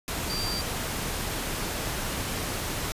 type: tone in noise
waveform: sine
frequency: 4699 Hz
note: D8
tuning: in tune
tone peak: -31 dBFS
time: 0.3-0.61 s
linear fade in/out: 0 ms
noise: pink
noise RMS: -31 dBFS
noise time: 0.08-2.92 s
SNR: -3 dB
effects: resampled to 32000 Hz